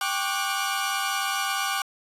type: tone cluster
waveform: sawtooth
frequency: 787 / 1099 / 1176 / 1469 / 2850 Hz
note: G5 / C#6 / D6 / F#6 / F7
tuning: +7 / -15 / +2 / -13 / +34 cents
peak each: -27 / -30 / -26 / -27 / -32 dBFS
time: 0.01-1.82 s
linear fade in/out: 2 ms
effects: resampled to 32000 Hz

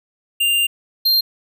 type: tone pair in turn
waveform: square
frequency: 2794 / 4186 Hz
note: F7 / C8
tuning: 0 / 0 cents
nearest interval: perfect fifth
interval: 700 cents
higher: second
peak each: -15 / -13 dBFS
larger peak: second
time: 0.4-0.67 / 1.05-1.21 s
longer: first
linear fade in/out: 10 ms
effects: none

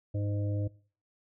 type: harmonic tone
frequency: 102.5 Hz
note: G#2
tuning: 22 cents flat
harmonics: 1 / 3 / 5 / 6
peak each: -29 / -39 / -43 / -45 dBFS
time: 0.14-0.68 s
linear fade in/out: 10 ms
effects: noise-tail reverb RT60 0.4 s tail -20 dB re dry

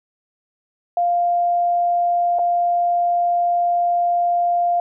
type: tone with dropouts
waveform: sine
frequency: 698.5 Hz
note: F5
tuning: in tune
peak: -15 dBFS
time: 0.97-4.8 s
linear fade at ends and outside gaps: 2 ms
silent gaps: 2.387-2.392 s
effects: none

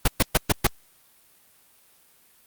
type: noise bursts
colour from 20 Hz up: pink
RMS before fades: -17 dBFS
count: 5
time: 0.05-0.67 s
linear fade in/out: 5 ms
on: 28 ms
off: 120 ms
effects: white hiss -58 dBFS RMS until 2.46 s + Opus 32 kbps

